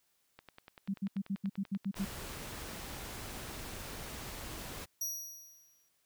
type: click train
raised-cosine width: 0.3 ms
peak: -34 dBFS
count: 34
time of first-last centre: 0.39-3.594 s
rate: 10.3 Hz
type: tone bursts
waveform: sine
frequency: 196 Hz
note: G3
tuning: in tune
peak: -31 dBFS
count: 9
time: 0.88-2.053 s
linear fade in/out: 10 ms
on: 61 ms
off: 78 ms
type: noise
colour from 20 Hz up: pink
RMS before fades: -44 dBFS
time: 1.95-4.86 s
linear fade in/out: 20 ms
type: tone with exponential decay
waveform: sawtooth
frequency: 5770 Hz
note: F#8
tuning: 44 cents flat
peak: -30 dBFS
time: 5.01-5.89 s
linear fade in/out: 5 ms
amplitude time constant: 190 ms
effects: white hiss -75 dBFS RMS until 6.05 s